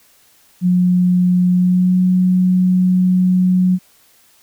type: tone with pitch glide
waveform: sine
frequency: 180 to 183.15 Hz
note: F#3 to F#3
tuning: -47 to -17 cents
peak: -10 dBFS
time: 0.61-3.79 s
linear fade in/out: 50 ms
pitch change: +30 cents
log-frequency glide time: 1.53-1.99 s
effects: white hiss -52 dBFS RMS until 4.42 s